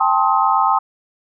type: chord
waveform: sine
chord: A half-diminished seventh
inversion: third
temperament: just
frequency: 792 / 880 / 1056 / 1267.2 Hz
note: G5 / A5 / C6 / Eb6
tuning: +18 / 0 / +16 / +31 cents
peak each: -18 dBFS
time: 0-0.79 s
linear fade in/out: 10 ms
effects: none